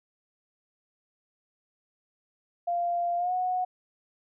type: tone with pitch glide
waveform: sine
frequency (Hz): 695 to 733.4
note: F5 to F#5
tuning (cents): -9 to -15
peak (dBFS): -25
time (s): 2.67-3.65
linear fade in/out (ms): 10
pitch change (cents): +94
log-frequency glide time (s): 3.17-3.33
effects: none